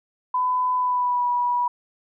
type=tone with pitch glide; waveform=sine; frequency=1004 to 974.3 Hz; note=B5 to B5; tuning=+28 to -24 cents; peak=-19 dBFS; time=0.34-1.68 s; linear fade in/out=5 ms; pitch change=-52 cents; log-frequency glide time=0.75-1.27 s; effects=none